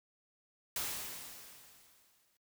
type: noise with exponential decay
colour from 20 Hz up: white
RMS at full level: -36 dBFS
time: 0.76-2.37 s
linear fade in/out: 2 ms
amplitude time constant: 350 ms
effects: noise-tail reverb RT60 0.1 s tail -22 dB re dry